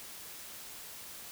silence, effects white hiss -47 dBFS RMS until 1.31 s

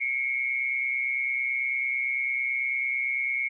sine tone pair together, 2176 / 2305 Hz, C#7 / D7, -33 / -33 cents, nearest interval minor second, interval 100 cents, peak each -26 / -31 dBFS, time 0-3.49 s, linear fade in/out 20 ms, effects none

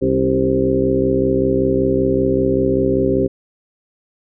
harmonic tone with a mistuned harmonic, 65.2 Hz, C2, 5 cents flat, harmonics 1 / 2 / 3 / 4 / 5 / 6 / 7 / 8, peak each -27 / -24 / -25 / -19 / -26 / -17 / -29 / -21 dBFS, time 0.01-3.28 s, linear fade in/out 20 ms, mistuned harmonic 4, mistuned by +64 cents, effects none

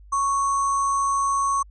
sine tone with sample-and-hold, 1107 Hz, C#6, 3 cents flat, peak -19 dBFS, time 0.12-1.63 s, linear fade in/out 10 ms, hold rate 7350 Hz, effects added 50 Hz sine -44 dBFS peak until 1.7 s + resampled to 22050 Hz

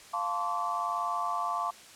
sine chord, D minor seventh, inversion first, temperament equal with one note detuned, 698.5 / 880 / 1046.5 / 1147.8 Hz, F5 / A5 / C6 / D6, 0 / 0 / 0 / -40 cents, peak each -35 / -36 / -35 / -32 dBFS, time 0.13-1.71 s, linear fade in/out 10 ms, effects white hiss -51 dBFS RMS until 1.95 s + low-pass 9000 Hz 12 dB/octave

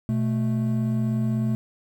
triangle tone pair together, 122.97 / 219.1 Hz, B2 / A3, -7 / -7 cents, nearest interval minor seventh, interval 1000 cents, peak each -22 dBFS, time 0.09-1.55 s, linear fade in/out 0 ms, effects 9-bit

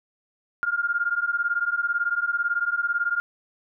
sine beating tone pair, 1400 / 1418 Hz, F6 / F6, +4 / +26 cents, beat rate 18 Hz, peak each -25 dBFS, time 0.63-3.2 s, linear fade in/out 0 ms, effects none

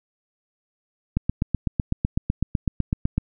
click train, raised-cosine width 5 ms, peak -8 dBFS, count 17, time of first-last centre 1.17-3.18 s, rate 7.96 Hz, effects none

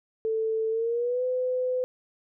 sine tone with pitch glide, 443.2 to 506.2 Hz, A4 to B4, +13 to +43 cents, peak -24 dBFS, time 0.25-1.84 s, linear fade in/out 0 ms, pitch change +230 cents, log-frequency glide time 0.7-1.24 s, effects none

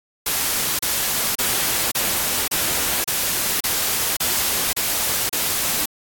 white noise bursts, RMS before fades -21 dBFS, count 10, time 0.26-5.857 s, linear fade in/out 5 ms, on 530 ms, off 33 ms, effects AAC 64 kbps

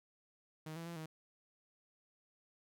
sawtooth tone with pitch steps, 156.7 / 166.5 / 170 / 158.1 Hz, D#3 / E3 / F3 / D#3, +13 / +18 / -46 / +28 cents, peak -40 dBFS, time 0.66-1.06 s, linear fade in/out 5 ms, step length 100 ms, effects none

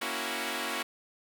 5% pulse chord, F# dominant seventh, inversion first, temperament equal, 233.1 / 277.2 / 329.6 / 370 Hz, A#3 / C#4 / E4 / F#4, 0 / 0 / 0 / 0 cents, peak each -26 dBFS, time 0.01-0.83 s, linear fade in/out 10 ms, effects none

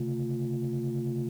sine tone cluster, 132.6 / 141.8 / 223.8 / 350.5 Hz, C3 / C#3 / A3 / F4, +23 / +40 / +30 / +6 cents, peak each -31 / -35 / -33 / -33 dBFS, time 0-1.29 s, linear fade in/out 5 ms, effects tanh soft clip ceiling -22 dBFS + 9-bit

